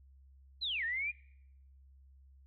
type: linear two-way sweep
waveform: sine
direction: down then up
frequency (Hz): 4186 to 1778 to 2461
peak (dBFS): -33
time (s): 0.61-1.12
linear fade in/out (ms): 20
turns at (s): 0.84
effects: noise-tail reverb RT60 0.8 s tail -24 dB re dry + added 67 Hz sine -57 dBFS peak until 2.46 s